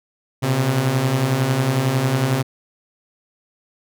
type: beating tone pair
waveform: sawtooth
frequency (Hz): 122.4 / 133.4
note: B2 / C3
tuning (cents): -15 / +34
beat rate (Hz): 11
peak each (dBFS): -19 / -14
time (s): 0.42-2.43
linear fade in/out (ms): 20
effects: none